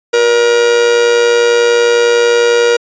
45% pulse tone with amplitude modulation, 475 Hz, A#4, 33 cents sharp, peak -5 dBFS, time 0.13-2.77 s, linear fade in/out 10 ms, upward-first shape sine, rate 111 Hz, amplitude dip 50%, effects resampled to 16000 Hz

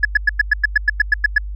sine tone bursts, 1702 Hz, G#6, 42 cents sharp, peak -6 dBFS, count 12, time 0.03-1.382 s, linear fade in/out 5 ms, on 21 ms, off 100 ms, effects tanh soft clip ceiling -7 dBFS + added 50 Hz sine -24 dBFS peak until 1.55 s

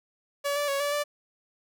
sawtooth tone with pitch steps, 569 / 581 / 556 / 577 / 586 Hz, C#5 / D5 / C#5 / D5 / D5, +45 / -19 / +5 / -31 / -4 cents, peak -22 dBFS, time 0.44-1.04 s, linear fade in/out 20 ms, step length 120 ms, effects none

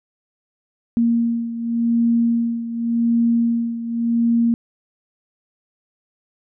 sine beating tone pair, 232.9 / 233.78 Hz, A#3 / A#3, -1 / +5 cents, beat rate 0.88 Hz, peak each -17 / -22 dBFS, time 0.97-4.54 s, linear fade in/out 0 ms, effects none

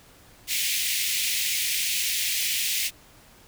pink high-pass noise, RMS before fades -26 dBFS, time 0.47-2.91 s, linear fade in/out 50 ms, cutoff 2100 Hz, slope 48 dB/octave, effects pink hiss -53 dBFS RMS until 3.47 s

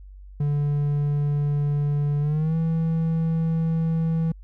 triangle tone with pitch glide, 145.3 to 163.09 Hz, D3 to E3, -18 to -18 cents, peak -18 dBFS, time 0.4-4.32 s, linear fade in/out 5 ms, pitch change +200 cents, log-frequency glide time 2.2-2.56 s, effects added 48 Hz sine -40 dBFS peak until 4.43 s

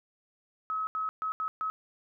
sine tone bursts at uneven times, 1282 Hz, E6, 49 cents flat, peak -29 dBFS, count 5, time 0.7-0.87 / 0.95-1.09 / 1.22-1.32 / 1.4-1.48 / 1.61-1.7 s, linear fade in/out 0 ms, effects none

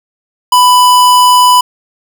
square tone, 994 Hz, B5, 11 cents sharp, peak -4 dBFS, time 0.52-1.61 s, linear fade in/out 5 ms, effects none

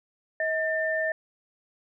sine tone pair together, 636.1 / 1794 Hz, D#5 / A6, +38 / +33 cents, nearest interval octave + tritone, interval 1795 cents, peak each -27 dBFS, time 0.4-1.12 s, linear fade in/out 2 ms, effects none

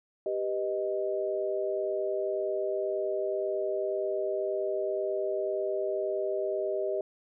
sine chord, G augmented, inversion none, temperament equal, 392 / 493.9 / 622.3 Hz, G4 / B4 / D#5, 0 / 0 / 0 cents, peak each -31 / -37 / -31 dBFS, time 0.26-7.01 s, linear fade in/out 2 ms, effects none

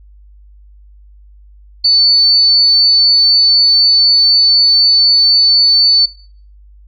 sine tone, 4498 Hz, C#8, 24 cents sharp, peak -6 dBFS, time 1.84-6.06 s, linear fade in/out 10 ms, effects noise-tail reverb RT60 0.5 s tail -21 dB re dry + added 50 Hz sine -38 dBFS peak until 6.87 s

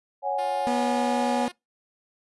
sine chord, C# suspended fourth, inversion none, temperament equal, 554.4 / 740 / 830.6 Hz, C#5 / F#5 / G#5, 0 / 0 / 0 cents, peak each -29 / -29 / -27 dBFS, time 0.22-1.49 s, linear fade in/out 50 ms
5% pulse tone with pitch glide, 352.9 to 356.2 Hz, F4 to F4, +18 to +34 cents, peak -28 dBFS, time 0.38-1.52 s, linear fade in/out 10 ms, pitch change +16 cents, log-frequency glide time 0.62-1.14 s
35% pulse tone, 243.5 Hz, B3, 24 cents flat, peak -24 dBFS, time 0.67-1.48 s, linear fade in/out 0 ms
effects noise-tail reverb RT60 0.2 s tail -25 dB re dry + resampled to 24000 Hz

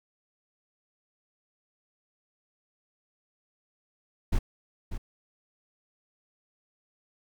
brown noise with echo, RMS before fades -23 dBFS, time 4.32-4.39 s, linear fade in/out 10 ms, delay 590 ms, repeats 1, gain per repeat -10 dB, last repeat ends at 4.98 s, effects none

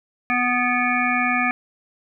harmonic tone with a mistuned harmonic, 246.9 Hz, B3, in tune, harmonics 1 / 3 / 5 / 7 / 9 / 10, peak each -25 / -25 / -25 / -25 / -25 / -25 dBFS, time 0.3-1.51 s, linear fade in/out 0 ms, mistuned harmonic 10, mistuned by -50 cents, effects none

